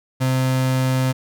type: tone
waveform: 35% pulse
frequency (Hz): 130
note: C3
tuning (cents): -11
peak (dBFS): -15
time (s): 0.2-1.13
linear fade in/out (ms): 20
effects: none